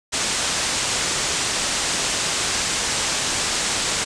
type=low-pass noise; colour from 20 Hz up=white; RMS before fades=-23 dBFS; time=0.12-4.05 s; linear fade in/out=20 ms; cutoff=8600 Hz; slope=48 dB/octave; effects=none